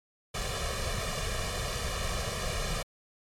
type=noise with comb filter; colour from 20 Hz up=pink; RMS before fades=-32 dBFS; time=0.34-2.83 s; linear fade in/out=10 ms; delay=1.7 ms; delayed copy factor=+0.9; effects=low-pass 9000 Hz 12 dB/octave + MP3 96 kbps